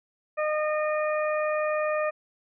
harmonic tone, 611 Hz, D#5, 32 cents flat, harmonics 1 / 2 / 3 / 4, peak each -25 / -31 / -35 / -37 dBFS, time 0.37-2.11 s, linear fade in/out 20 ms, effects none

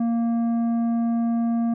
sine tone with tanh clipping, 232.2 Hz, A#3, 7 cents flat, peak -21 dBFS, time 0-1.74 s, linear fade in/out 5 ms, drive 8 dB, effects none

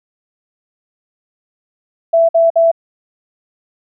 sine tone bursts, 664 Hz, E5, 12 cents sharp, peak -7 dBFS, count 3, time 2.13-2.716 s, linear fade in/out 10 ms, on 160 ms, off 53 ms, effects none

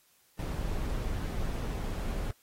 brown noise, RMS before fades -33 dBFS, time 0.39-2.31 s, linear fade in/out 2 ms, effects white hiss -66 dBFS RMS until 2.42 s + AAC 48 kbps

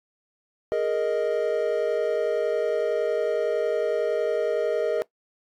triangle chord, Ab suspended second, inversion none, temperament equal, 415.3 / 466.2 / 622.3 Hz, Ab4 / Bb4 / Eb5, 0 / 0 / 0 cents, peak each -26 / -23 / -24 dBFS, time 0.72-5.02 s, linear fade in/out 0 ms, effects noise-tail reverb RT60 0.1 s tail -19 dB re dry + AAC 48 kbps

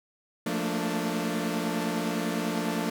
sawtooth chord, Bb major seventh, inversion second, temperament equal with one note detuned, 174.61 / 220 / 229.9 / 293.7 Hz, F3 / A3 / Bb3 / D4, 0 / 0 / -24 / 0 cents, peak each -29 dBFS, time 0.46-2.9 s, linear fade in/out 5 ms, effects none

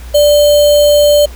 sine tone with sample-and-hold, 587.3 Hz, D5, in tune, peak -4 dBFS, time 0.14-1.26 s, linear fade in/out 10 ms, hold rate 3675 Hz, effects added 60 Hz sine -26 dBFS peak until 1.35 s + pink hiss -37 dBFS RMS until 1.35 s

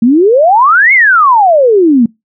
sine exponential two-way sweep, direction up then down, 220 to 2217 to 220 Hz, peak -3 dBFS, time 0.02-2.06 s, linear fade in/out 5 ms, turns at 0.93 s, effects noise-tail reverb RT60 0.2 s tail -25 dB re dry

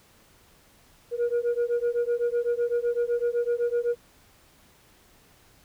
sine beating tone pair, 473.2 / 481.1 Hz, A#4 / B4, +26 / -45 cents, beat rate 7.9 Hz, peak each -24 dBFS, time 1.11-3.96 s, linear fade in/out 50 ms, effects tanh soft clip ceiling -20 dBFS + pink hiss -58 dBFS RMS until 5.64 s

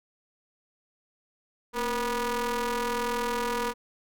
sawtooth ring-modulated tone, 246.9 Hz, B3, in tune, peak -20 dBFS, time 1.73-3.74 s, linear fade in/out 50 ms, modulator 720 Hz, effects none

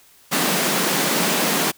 pink high-pass noise, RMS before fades -20 dBFS, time 0.31-1.72 s, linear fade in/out 20 ms, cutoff 150 Hz, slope 96 dB/octave, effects white hiss -52 dBFS RMS until 1.77 s

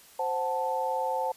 sine chord, F# diminished, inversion second, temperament equal, 523.3 / 740 / 880 Hz, C5 / F#5 / A5, 0 / 0 / 0 cents, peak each -31 / -34 / -29 dBFS, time 0.19-1.32 s, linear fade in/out 5 ms, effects white hiss -54 dBFS RMS until 1.36 s + resampled to 32000 Hz

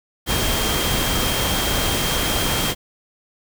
sine tone in noise, 3200 Hz, G7, 35 cents sharp, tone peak -27 dBFS, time 0.26-2.75 s, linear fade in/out 50 ms, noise pink, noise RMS -21 dBFS, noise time 0.26-2.75 s, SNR -9 dB, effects none

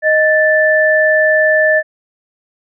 sine tone pair together, 622.7 / 1760 Hz, D#5 / A6, +1 / 0 cents, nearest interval octave + tritone, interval 1799 cents, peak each -11 dBFS, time 0.02-1.83 s, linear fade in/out 50 ms, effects none

